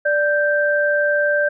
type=tone pair together; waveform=sine; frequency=587.3 / 1568 Hz; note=D5 / G6; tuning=0 / 0 cents; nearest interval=octave + perfect fourth; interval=1700 cents; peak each=-17 / -18 dBFS; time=0.05-1.49 s; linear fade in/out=10 ms; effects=none